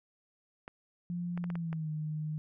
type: clicks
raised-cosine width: 0.5 ms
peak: -28 dBFS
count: 6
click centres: 0.679 / 1.376 / 1.441 / 1.502 / 1.555 / 1.729 s
type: tone with pitch glide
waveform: sine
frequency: 174.61 to 153.77 Hz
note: F3 to D#3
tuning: 0 to -20 cents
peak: -33 dBFS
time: 1.1-2.38 s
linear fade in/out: 0 ms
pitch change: -220 cents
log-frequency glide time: 1.48-1.9 s
effects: none